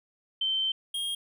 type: tone pair in turn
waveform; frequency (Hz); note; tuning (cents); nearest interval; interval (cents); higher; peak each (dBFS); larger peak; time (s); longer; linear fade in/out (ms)
sine / square; 3103 / 3240; G7 / G#7; -18 / -43; minor second; 75; second; -25 / -30; first; 0.41-0.72 / 0.94-1.15; first; 5
effects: none